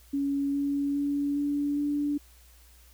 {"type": "tone with pitch steps", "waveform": "sine", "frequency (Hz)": [280, 282.6, 285.2, 287.9, 290.5], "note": ["C#4", "C#4", "C#4", "D4", "D4"], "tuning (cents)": [18, 34, 49, -34, -19], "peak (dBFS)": -25, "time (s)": [0.13, 2.18], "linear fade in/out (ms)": 10, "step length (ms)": 410, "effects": ["added 60 Hz sine -54 dBFS peak until 2.93 s", "white hiss -59 dBFS RMS until 2.93 s"]}